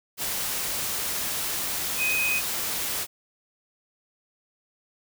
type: tone in noise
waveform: sine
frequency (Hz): 2507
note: D#7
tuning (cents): +12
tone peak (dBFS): -23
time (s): 1.97-2.42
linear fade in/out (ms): 50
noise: white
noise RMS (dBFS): -29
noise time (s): 0.17-3.07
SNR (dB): +3
effects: none